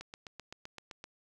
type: click train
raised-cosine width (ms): 0.2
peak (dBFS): -27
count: 9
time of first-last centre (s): 0.01-1.041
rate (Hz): 7.76
effects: none